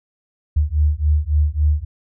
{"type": "beating tone pair", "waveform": "sine", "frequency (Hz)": [73.42, 77.02], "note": ["D2", "D#2"], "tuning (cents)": [0, -17], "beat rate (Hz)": 3.6, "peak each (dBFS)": -17, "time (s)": [0.56, 1.85], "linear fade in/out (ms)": 10, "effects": []}